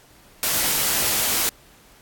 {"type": "noise with comb filter", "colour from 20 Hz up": "white", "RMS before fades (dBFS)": -21, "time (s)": [0.43, 1.49], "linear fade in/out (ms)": 0, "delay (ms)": 17, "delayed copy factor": -0.55, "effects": ["pink hiss -52 dBFS RMS until 2.01 s", "AAC 64 kbps"]}